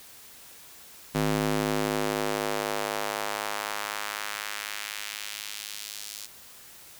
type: tone with high-pass filter sweep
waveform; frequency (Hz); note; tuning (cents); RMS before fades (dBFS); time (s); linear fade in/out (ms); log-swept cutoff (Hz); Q
square; 52; G#1; +3; -31; 1.14-6.27; 20; 180 to 5100; 1
effects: white hiss -49 dBFS RMS until 6.99 s